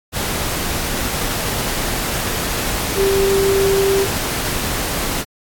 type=tone in noise; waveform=sine; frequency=391.1 Hz; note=G4; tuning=4 cents flat; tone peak=-13 dBFS; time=2.95-4.07 s; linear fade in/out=50 ms; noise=pink; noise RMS=-21 dBFS; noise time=0.12-5.25 s; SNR=+5 dB; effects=AAC 64 kbps